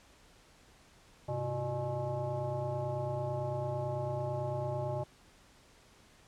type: tone with frequency modulation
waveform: sine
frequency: 370 Hz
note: F#4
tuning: in tune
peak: -32 dBFS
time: 1.28-5.04 s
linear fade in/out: 10 ms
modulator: 237 Hz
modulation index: 1.9
effects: pink hiss -61 dBFS RMS until 6.27 s + low-pass 9000 Hz 12 dB/octave